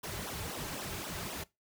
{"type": "noise with flanger", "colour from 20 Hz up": "pink", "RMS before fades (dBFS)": -40, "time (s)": [0.03, 1.44], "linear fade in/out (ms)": 10, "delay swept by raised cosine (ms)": [0.43, 4.23], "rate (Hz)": 3.9, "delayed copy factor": -0.95, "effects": ["noise-tail reverb RT60 0.2 s tail -20 dB re dry"]}